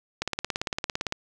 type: click train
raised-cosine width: 0.2 ms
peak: -10 dBFS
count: 17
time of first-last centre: 0.22-1.124 s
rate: 17.7 Hz
effects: none